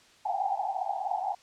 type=band-pass noise; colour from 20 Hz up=pink; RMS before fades=-31 dBFS; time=0.25-1.35 s; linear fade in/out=5 ms; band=730 to 830 Hz; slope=96 dB/octave; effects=white hiss -58 dBFS RMS until 1.42 s + low-pass 6000 Hz 12 dB/octave